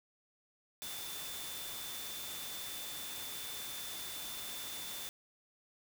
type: tone in noise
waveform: sine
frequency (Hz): 3534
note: A7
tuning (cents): +7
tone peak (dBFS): -47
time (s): 0.82-5.09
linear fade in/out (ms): 0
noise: white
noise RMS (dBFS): -44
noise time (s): 0.82-5.09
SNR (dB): -6
effects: none